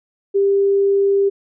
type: tone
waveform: sine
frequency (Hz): 396.6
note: G4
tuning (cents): +20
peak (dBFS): -12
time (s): 0.34-1.3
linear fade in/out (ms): 20
effects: none